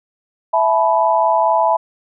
sine chord, E suspended fourth, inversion none, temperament equal with one note detuned, 659.3 / 863.4 / 987.8 Hz, E5 / A5 / B5, 0 / -33 / 0 cents, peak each -16 dBFS, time 0.53-1.77 s, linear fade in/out 10 ms, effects none

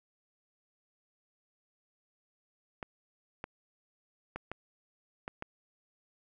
clicks, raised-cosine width 0.5 ms, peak -23 dBFS, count 6, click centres 2.828 / 3.441 / 4.36 / 4.516 / 5.279 / 5.424 s, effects none

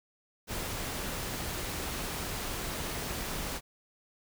pink noise, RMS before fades -36 dBFS, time 0.47-3.61 s, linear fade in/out 50 ms, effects none

